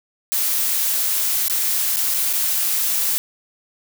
blue noise with dropouts, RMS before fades -20 dBFS, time 0.32-3.18 s, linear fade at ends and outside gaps 0 ms, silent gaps 1.482-1.498 / 1.961-1.968 / 2.14-2.144 / 2.329-2.334 s, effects none

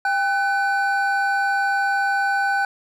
triangle tone pair together, 795.3 / 1507 Hz, G5 / F#6, +25 / +31 cents, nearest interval major seventh, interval 1106 cents, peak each -19 dBFS, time 0.05-2.65 s, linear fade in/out 2 ms, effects none

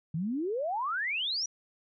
sine exponential sweep, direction up, 150 to 5980 Hz, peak -29 dBFS, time 0.14-1.46 s, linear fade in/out 5 ms, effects none

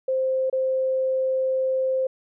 sine tone with dropouts, 523.3 Hz, C5, in tune, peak -20 dBFS, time 0.08-2.07 s, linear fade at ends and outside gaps 5 ms, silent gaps 0.499-0.527 s, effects none

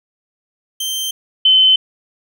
sawtooth / sine tone pair in turn, 3131 / 3058 Hz, G7 / G7, -3 / -44 cents, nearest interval unison, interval 41 cents, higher first, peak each -16 / -7 dBFS, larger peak second, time 0.8-1.11 / 1.45-1.76 s, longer neither, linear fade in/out 5 ms, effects none

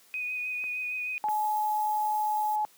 sine tone with vibrato, 2489 Hz, D#7, in tune, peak -30 dBFS, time 0.14-1.18 s, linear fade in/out 0 ms, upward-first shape triangle, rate 6.5 Hz, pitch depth 24 cents each way
clicks, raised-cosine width 0.5 ms, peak -32 / -26 dBFS, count 2, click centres 0.64 / 1.286 s
sine tone, 850 Hz, G#5, 40 cents sharp, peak -25 dBFS, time 1.24-2.65 s, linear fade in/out 0 ms
violet noise, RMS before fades -44 dBFS, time 1.29-2.56 s, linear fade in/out 5 ms
effects white hiss -59 dBFS RMS until 2.77 s + high-pass 150 Hz 12 dB/octave

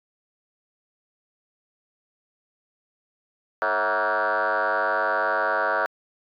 sine tone with frequency modulation, 1046.5 Hz, C6, in tune, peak -19 dBFS, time 3.62-5.86 s, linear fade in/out 0 ms, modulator 99.6 Hz, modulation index 5.4, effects tanh soft clip ceiling -17 dBFS

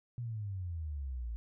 sine exponential sweep, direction down, 123.47 to 55 Hz, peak -36 dBFS, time 0.18-1.36 s, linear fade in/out 0 ms, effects none

